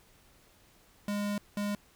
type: tone bursts at uneven times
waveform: square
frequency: 204.9 Hz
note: G#3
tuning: 23 cents flat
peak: -31 dBFS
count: 2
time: 1.08-1.38 / 1.57-1.75 s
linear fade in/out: 2 ms
effects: pink hiss -62 dBFS RMS until 1.95 s